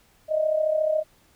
sine tone with amplitude modulation, 622 Hz, D#5, 1 cent flat, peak -17 dBFS, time 0.28-1.04 s, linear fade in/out 50 ms, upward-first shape sine, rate 34.1 Hz, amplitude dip 65%, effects pink hiss -60 dBFS RMS until 1.35 s

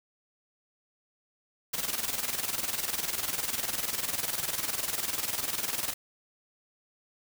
white noise with tremolo, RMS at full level -30 dBFS, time 1.73-5.94 s, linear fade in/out 10 ms, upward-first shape square, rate 20 Hz, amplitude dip 65%, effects none

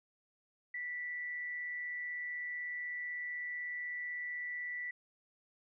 sine tone with amplitude modulation, 1965 Hz, B6, 9 cents flat, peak -36 dBFS, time 0.74-4.91 s, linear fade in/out 5 ms, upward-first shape sine, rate 156 Hz, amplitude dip 35%, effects none

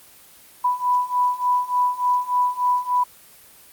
sine beating tone pair, 987.8 / 991.2 Hz, B5 / B5, 0 / +6 cents, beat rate 3.4 Hz, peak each -22 / -20 dBFS, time 0.64-3.04 s, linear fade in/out 10 ms, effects white hiss -48 dBFS RMS until 3.72 s + Opus 24 kbps

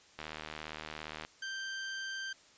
click train, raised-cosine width 0.3 ms, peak -25 dBFS, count 83, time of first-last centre 0.19-1.249 s, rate 77.4 Hz
sawtooth tone, 1568 Hz, G6, in tune, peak -34 dBFS, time 1.42-2.33 s, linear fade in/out 5 ms
effects white hiss -61 dBFS RMS until 2.57 s + resampled to 16000 Hz

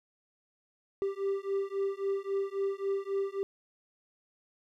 triangle beating tone pair, 391.5 / 395.2 Hz, G4 / G4, -2 / +14 cents, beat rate 3.7 Hz, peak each -31 dBFS, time 1.02-3.43 s, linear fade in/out 0 ms, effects none

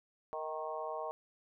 harmonic tone with a mistuned harmonic, 155.3 Hz, D#3, 3 cents flat, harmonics 3 / 4 / 5 / 6 / 7, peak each -44 / -41 / -44 / -45 / -44 dBFS, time 0.33-1.11 s, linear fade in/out 0 ms, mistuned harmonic 4, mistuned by +25 cents, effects none

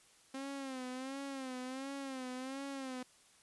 sawtooth tone with vibrato, 264.7 Hz, C4, 20 cents sharp, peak -37 dBFS, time 0.34-3.03 s, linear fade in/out 5 ms, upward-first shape sine, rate 1.4 Hz, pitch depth 82 cents each way, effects white hiss -65 dBFS RMS until 3.42 s + resampled to 24000 Hz

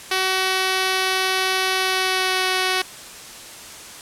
5% pulse tone with pitch glide, 376.8 to 372.9 Hz, F#4 to F#4, +32 to +14 cents, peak -7 dBFS, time 0.11-2.82 s, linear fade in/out 5 ms, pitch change -18 cents, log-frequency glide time 1.77-2.46 s, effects white hiss -38 dBFS RMS until 4.01 s + low-pass 10000 Hz 12 dB/octave

